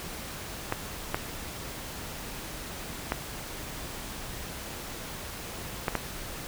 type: clicks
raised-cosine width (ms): 0.5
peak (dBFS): -11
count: 5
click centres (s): 0.724 / 1.145 / 3.121 / 5.882 / 5.953
effects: pink hiss -39 dBFS RMS until 6.47 s